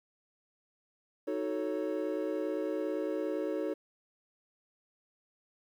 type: chord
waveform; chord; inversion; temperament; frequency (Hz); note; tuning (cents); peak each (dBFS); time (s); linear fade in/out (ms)
triangle; D# half-diminished seventh; none; equal with one note detuned; 312.4 / 370 / 440 / 554.4; D#4 / F#4 / A4 / C#5; +7 / 0 / 0 / 0; -34 / -36 / -35 / -35; 1.27-3.74; 10
effects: 11-bit